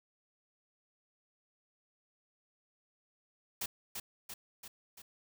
white noise with echo, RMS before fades -37 dBFS, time 3.61-3.66 s, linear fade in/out 5 ms, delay 340 ms, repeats 4, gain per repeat -4 dB, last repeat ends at 5.02 s, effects none

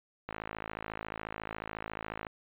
click train, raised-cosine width 0.5 ms, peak -22 dBFS, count 108, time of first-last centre 0.29-2.268 s, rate 54.1 Hz, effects resampled to 8000 Hz

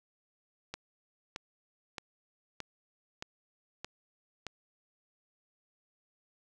click train, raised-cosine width 0.2 ms, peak -21 dBFS, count 7, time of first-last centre 0.74-4.467 s, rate 1.61 Hz, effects none

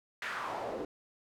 pink noise with band-pass filter sweep, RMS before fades -38 dBFS, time 0.22-0.85 s, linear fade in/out 2 ms, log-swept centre 1900 to 390 Hz, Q 2.5, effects none

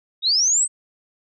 sine linear sweep, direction up, 3622 to 8372 Hz, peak -15 dBFS, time 0.22-0.68 s, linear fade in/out 50 ms, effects none

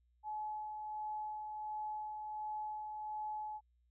sine tone with tremolo, 853 Hz, G#5, 46 cents sharp, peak -38 dBFS, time 0.23-3.61 s, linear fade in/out 50 ms, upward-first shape sine, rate 1.4 Hz, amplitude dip 35%, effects added 60 Hz sine -70 dBFS peak until 3.9 s

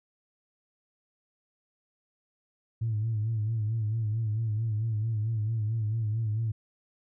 sine tone with vibrato, 110 Hz, A2, in tune, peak -25 dBFS, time 2.81-6.52 s, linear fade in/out 10 ms, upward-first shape sine, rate 4.5 Hz, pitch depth 76 cents each way, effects tanh soft clip ceiling -22 dBFS

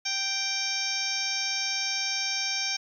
harmonic tone with a mistuned harmonic, 784 Hz, G5, in tune, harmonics 1 / 2 / 3 / 4 / 5 / 6 / 7 / 8, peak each -41 / -39 / -33 / -40 / -38 / -38 / -30 / -35 dBFS, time 0.05-2.77 s, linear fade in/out 10 ms, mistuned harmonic 5, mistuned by -61 cents, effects 10-bit

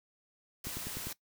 white noise, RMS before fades -41 dBFS, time 0.64-1.13 s, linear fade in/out 5 ms
click train, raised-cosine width 3 ms, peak -28 dBFS, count 5, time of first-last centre 0.67-1.07 s, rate 10 Hz
effects noise-tail reverb RT60 0.1 s tail -19 dB re dry

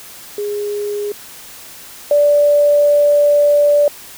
sine tone pair in turn, 412.4 / 583.2 Hz, G#4 / D5, -12 / -12 cents, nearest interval tritone, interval 600 cents, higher second, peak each -18 / -8 dBFS, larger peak second, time 0.38-1.12 / 2.11-3.88 s, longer second, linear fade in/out 2 ms, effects white hiss -36 dBFS RMS until 4.17 s

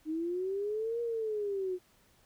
sine linear two-way sweep, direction up then down, 305.4 to 474.4 to 358.8 Hz, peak -31 dBFS, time 0.05-1.79 s, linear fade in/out 50 ms, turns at 1.01 s, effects pink hiss -66 dBFS RMS until 2.25 s

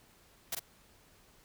white noise with echo, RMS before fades -35 dBFS, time 0.52-0.55 s, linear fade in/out 5 ms, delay 45 ms, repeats 1, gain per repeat -3 dB, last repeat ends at 0.595 s, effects pink hiss -63 dBFS RMS until 1.44 s

